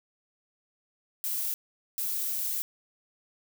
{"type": "noise bursts at uneven times", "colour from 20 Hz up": "violet", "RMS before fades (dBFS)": -31, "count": 2, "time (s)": [[1.24, 1.54], [1.98, 2.62]], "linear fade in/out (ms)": 0, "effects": []}